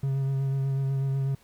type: tone with vibrato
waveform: triangle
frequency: 135.9 Hz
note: C#3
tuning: 34 cents flat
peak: -22 dBFS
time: 0.03-1.35 s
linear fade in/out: 5 ms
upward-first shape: sine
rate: 8.1 Hz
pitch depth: 18 cents each way
effects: pink hiss -60 dBFS RMS until 1.43 s